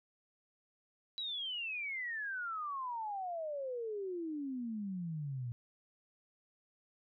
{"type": "exponential sweep", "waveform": "sine", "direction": "down", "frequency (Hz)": [3951, 116.54], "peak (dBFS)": -37, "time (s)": [1.18, 5.52], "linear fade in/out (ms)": 0, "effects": []}